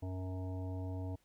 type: harmonic tone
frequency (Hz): 92.8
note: F#2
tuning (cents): +6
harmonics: 1 / 3 / 5 / 7 / 9 / 10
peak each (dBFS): -38 / -45 / -52 / -51 / -58 / -59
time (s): 0.02-1.16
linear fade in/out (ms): 10
effects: pink hiss -74 dBFS RMS until 1.24 s